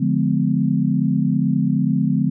sine chord, D diminished seventh, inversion none, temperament just, 146.83 / 176.2 / 211.4 / 253.7 Hz, D3 / F3 / Ab3 / Cb4, 0 / +16 / +31 / +47 cents, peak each -21 dBFS, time 0-2.3 s, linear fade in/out 10 ms, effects none

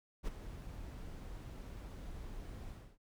brown noise with ADSR envelope, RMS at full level -36 dBFS, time 0.23-2.98 s, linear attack 45 ms, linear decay 15 ms, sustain -11 dB, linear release 280 ms, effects none

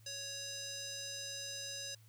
square tone with band-pass filter, 557 Hz, C#5, 8 cents sharp, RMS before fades -44 dBFS, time 0.06-1.95 s, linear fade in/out 5 ms, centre 5500 Hz, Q 2.5, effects added 110 Hz sine -59 dBFS peak until 2.08 s + white hiss -69 dBFS RMS until 2.08 s

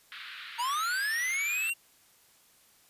pink band-pass noise, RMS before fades -44 dBFS, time 0.12-1.7 s, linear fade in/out 0 ms, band 1300 to 4200 Hz, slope 48 dB/octave
square linear sweep, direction up, 915 to 2794 Hz, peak -29 dBFS, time 0.58-1.74 s, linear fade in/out 20 ms
effects white hiss -62 dBFS RMS until 2.89 s + resampled to 32000 Hz

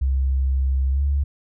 sine tone with pitch glide, 66.5 to 70.45 Hz, C2 to C#2, +29 to +29 cents, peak -17 dBFS, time 0.01-1.24 s, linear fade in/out 10 ms, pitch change +100 cents, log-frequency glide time 0.91-1.02 s, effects none

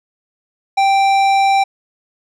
triangle tone with tanh clipping, 784 Hz, G5, in tune, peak -12 dBFS, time 0.77-1.64 s, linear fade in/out 10 ms, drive 18 dB, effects none

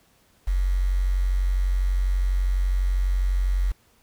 sine tone with quantisation, 46.05 Hz, F#1, 7 cents flat, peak -19 dBFS, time 0.47-3.72 s, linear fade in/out 10 ms, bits 7, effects pink hiss -61 dBFS RMS until 4.02 s

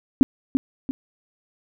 sine tone with echo, 265.6 Hz, C4, 26 cents sharp, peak -8 dBFS, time 0.21-0.23 s, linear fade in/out 0 ms, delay 340 ms, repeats 2, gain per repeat -7 dB, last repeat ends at 0.91 s, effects none

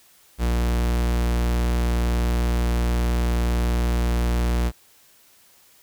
45% pulse tone, 59.3 Hz, A#1, 30 cents sharp, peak -19 dBFS, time 0.38-4.72 s, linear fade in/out 50 ms, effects white hiss -55 dBFS RMS until 5.82 s

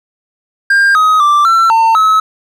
triangle tone with pitch steps, 1601 / 1261 / 1175 / 1345 / 903 / 1289 Hz, G6 / D#6 / D6 / E6 / A5 / E6, +36 / +23 / +1 / +34 / +45 / -39 cents, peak -4 dBFS, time 0.7-2.2 s, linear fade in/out 5 ms, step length 250 ms, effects none

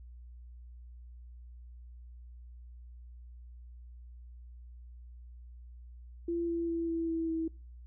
sine tone with pitch steps, 340 / 336.9 / 333.8 / 330.7 / 327.7 / 324.6 Hz, F4 / E4 / E4 / E4 / E4 / E4, -46 / +38 / +22 / +6 / -10 / -27 cents, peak -30 dBFS, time 6.28-7.48 s, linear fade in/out 5 ms, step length 200 ms, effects noise-tail reverb RT60 0.4 s tail -26 dB re dry + added 60 Hz sine -47 dBFS peak until 7.86 s

